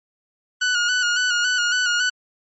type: tone with vibrato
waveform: sawtooth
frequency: 1461 Hz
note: F#6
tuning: 22 cents flat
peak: -14 dBFS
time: 0.61-2.1 s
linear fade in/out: 10 ms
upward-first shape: square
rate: 3.6 Hz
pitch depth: 36 cents each way
effects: MP3 32 kbps